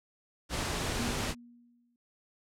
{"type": "noise", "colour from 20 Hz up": "pink", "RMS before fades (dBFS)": -33, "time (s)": [0.49, 1.35], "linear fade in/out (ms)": 50}
{"type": "tone with exponential decay", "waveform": "sine", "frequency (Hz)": 239.2, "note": "A#3", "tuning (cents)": 45, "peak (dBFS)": -32, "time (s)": [0.99, 1.96], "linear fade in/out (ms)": 2, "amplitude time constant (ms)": 210}
{"effects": ["low-pass 9000 Hz 12 dB/octave"]}